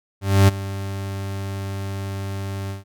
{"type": "tone with ADSR envelope", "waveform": "40% pulse", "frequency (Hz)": 98, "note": "G2", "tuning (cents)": 0, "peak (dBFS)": -8, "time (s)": [0.21, 2.84], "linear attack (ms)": 270, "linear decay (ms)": 19, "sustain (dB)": -17, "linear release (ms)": 140, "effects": []}